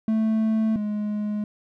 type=tone pair in turn; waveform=triangle; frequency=220 / 209.6 Hz; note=A3 / G#3; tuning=0 / +16 cents; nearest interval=minor second; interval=84 cents; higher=first; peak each=-17 / -22 dBFS; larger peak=first; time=0.08-0.76 / 0.76-1.44 s; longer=neither; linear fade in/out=2 ms; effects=none